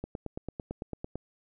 click train, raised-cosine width 2 ms, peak -22 dBFS, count 11, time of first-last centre 0.04-1.156 s, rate 8.96 Hz, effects none

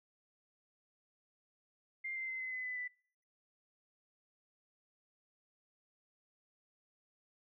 sine tone with pitch steps, 2100 / 2081 / 2062 / 2043 / 2024 / 2005 / 1986.7 Hz, C7 / C7 / C7 / C7 / B6 / B6 / B6, +6 / -10 / -26 / -42 / +42 / +26 / +10 cents, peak -38 dBFS, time 2.04-2.88 s, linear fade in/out 10 ms, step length 120 ms, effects noise-tail reverb RT60 0.6 s tail -26 dB re dry

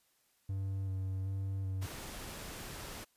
triangle tone with vibrato, 96 Hz, G2, 36 cents flat, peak -32 dBFS, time 0.49-1.86 s, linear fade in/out 5 ms, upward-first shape square, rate 1.3 Hz, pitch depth 16 cents each way
pink noise, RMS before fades -45 dBFS, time 1.81-3.05 s, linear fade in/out 20 ms
effects white hiss -73 dBFS RMS until 3.16 s + resampled to 32000 Hz

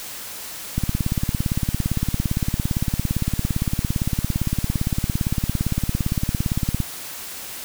click train, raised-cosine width 5 ms, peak -8 dBFS, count 107, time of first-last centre 0.78-6.803 s, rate 17.6 Hz, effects white hiss -34 dBFS RMS until 7.64 s

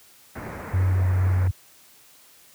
pink low-pass noise, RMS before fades -35 dBFS, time 0.35-1.48 s, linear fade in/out 10 ms, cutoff 2200 Hz, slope 48 dB/octave
sine tone with vibrato, 92.8 Hz, F#2, 6 cents sharp, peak -17 dBFS, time 0.73-1.51 s, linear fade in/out 10 ms, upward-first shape triangle, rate 2.5 Hz, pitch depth 10 cents each way
effects white hiss -53 dBFS RMS until 2.54 s + high-pass 60 Hz 12 dB/octave

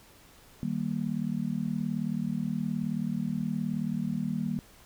sine chord, Eb major, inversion none, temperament just, 155.56 / 194.45 / 233.3 Hz, Eb3 / G3 / Bb3, 0 / -14 / +2 cents, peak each -34 / -32 / -32 dBFS, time 0.63-4.59 s, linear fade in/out 0 ms, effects pink hiss -56 dBFS RMS until 4.85 s

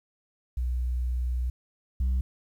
sine tone pair in turn, 61.74 / 63.62 Hz, B1 / C2, 0 / -48 cents, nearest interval minor second, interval 52 cents, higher second, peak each -24 / -20 dBFS, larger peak second, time 0.57-1.5 / 2-2.21 s, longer first, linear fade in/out 5 ms, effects tanh soft clip ceiling -22 dBFS + 10-bit

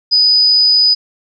sine tone, 4978 Hz, D#8, in tune, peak -7 dBFS, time 0.11-0.95 s, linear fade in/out 20 ms, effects none

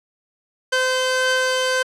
sawtooth tone pair together, 514.9 / 1543 Hz, C5 / G6, -28 / -28 cents, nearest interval octave + perfect fifth, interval 1900 cents, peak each -16 / -17 dBFS, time 0.72-1.83 s, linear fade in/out 10 ms, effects low-pass 8000 Hz 12 dB/octave

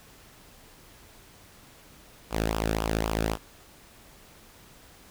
sawtooth tone with flanger, 54.6 Hz, A1, 13 cents flat, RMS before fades -28 dBFS, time 2.3-3.38 s, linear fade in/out 50 ms, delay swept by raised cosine 0.47 to 1.01 ms, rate 3.8 Hz, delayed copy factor -0.7, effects pink hiss -53 dBFS RMS until 5.1 s

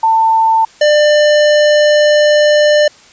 sine / square tone pair in turn, 894 / 596.7 Hz, A5 / D5, +27 / +27 cents, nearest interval perfect fifth, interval 700 cents, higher first, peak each -7 dBFS, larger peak neither, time 0.03-0.65 / 0.81-2.88 s, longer second, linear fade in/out 5 ms, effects white hiss -42 dBFS RMS until 3.12 s + resampled to 16000 Hz

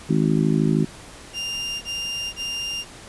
harmonic tone, 53 Hz, G#1, 36 cents sharp, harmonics 3 / 4 / 5 / 6 / 7, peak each -20 / -22 / -24 / -26 / -27 dBFS, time 0.09-0.85 s, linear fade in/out 10 ms
30% pulse tone bursts, 2798 Hz, F7, 3 cents sharp, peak -23 dBFS, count 3, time 1.33-2.848 s, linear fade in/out 50 ms, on 490 ms, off 24 ms
effects pink hiss -42 dBFS RMS until 3.08 s + resampled to 24000 Hz

